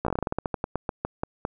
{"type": "slowing click train", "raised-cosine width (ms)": 1, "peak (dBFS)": -12, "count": 19, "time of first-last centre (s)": [0.05, 1.451], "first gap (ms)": 15, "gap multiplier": 1.17, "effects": []}